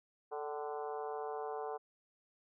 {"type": "harmonic tone with a mistuned harmonic", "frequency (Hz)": 146.83, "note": "D3", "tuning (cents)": 0, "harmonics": [3, 4, 5, 6, 7, 8, 9, 10], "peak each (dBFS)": [-41, -49, -43, -50, -48, -54, -57, -59], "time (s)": [0.31, 1.78], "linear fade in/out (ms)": 20, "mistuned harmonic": 5, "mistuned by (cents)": 48, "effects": []}